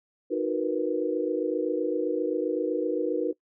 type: chord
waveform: sine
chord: B major seventh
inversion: first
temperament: equal with one note detuned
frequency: 311.1 / 365.3 / 466.2 / 493.9 Hz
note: D#4 / F#4 / A#4 / B4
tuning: 0 / -22 / 0 / 0 cents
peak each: -30 dBFS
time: 0.3-3.33 s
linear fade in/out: 20 ms
effects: noise-tail reverb RT60 0.1 s tail -22 dB re dry